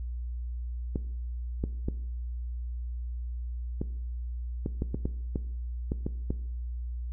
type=clicks; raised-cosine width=3 ms; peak=-17 dBFS; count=12; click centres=0.958 / 1.639 / 1.885 / 3.815 / 4.661 / 4.821 / 4.945 / 5.055 / 5.358 / 5.919 / 6.065 / 6.305 s; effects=noise-tail reverb RT60 0.7 s tail -17 dB re dry + added 60 Hz sine -32 dBFS peak until 7.12 s